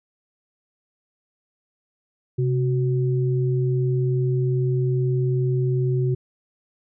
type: tone pair together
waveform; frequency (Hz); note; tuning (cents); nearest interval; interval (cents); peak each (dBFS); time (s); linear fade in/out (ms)
sine; 130.81 / 370; C3 / F#4; 0 / 0; octave + tritone; 1800; -19 / -26; 2.38-6.15; 10
effects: none